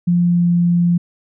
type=tone with pitch glide; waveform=sine; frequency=174.61 to 173.4 Hz; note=F3 to F3; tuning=0 to -12 cents; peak=-11 dBFS; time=0.07-0.98 s; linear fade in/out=10 ms; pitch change=-12 cents; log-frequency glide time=0.21-0.49 s; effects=none